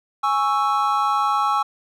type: chord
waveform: triangle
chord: C# minor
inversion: second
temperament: equal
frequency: 830.6 / 1108.7 / 1318.5 Hz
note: G#5 / C#6 / E6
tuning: 0 / 0 / 0 cents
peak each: -20 dBFS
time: 0.23-1.63 s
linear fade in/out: 10 ms
effects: none

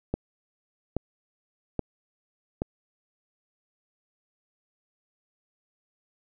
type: click train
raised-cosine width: 2 ms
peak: -13 dBFS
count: 4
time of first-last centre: 0.14-2.619 s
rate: 1.21 Hz
effects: none

